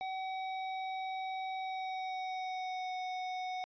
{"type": "tone with pitch glide", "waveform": "square", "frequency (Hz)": [758, 739], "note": ["F#5", "F#5"], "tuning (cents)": [42, -2], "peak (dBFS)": -37, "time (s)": [0.01, 3.64], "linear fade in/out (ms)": 0, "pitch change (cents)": -44, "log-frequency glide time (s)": [1.6, 2.96], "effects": ["resampled to 11025 Hz"]}